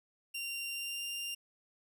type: tone with pitch glide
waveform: sawtooth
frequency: 2771 to 2792 Hz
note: F7 to F7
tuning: -14 to -1 cents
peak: -34 dBFS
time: 0.34-1.35 s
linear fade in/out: 10 ms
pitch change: +13 cents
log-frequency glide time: 0.67-1.04 s
effects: none